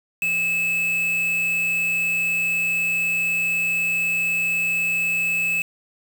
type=tone with quantisation; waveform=triangle; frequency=2604 Hz; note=E7; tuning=22 cents flat; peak=-18 dBFS; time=0.22-5.62 s; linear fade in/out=2 ms; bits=5; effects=none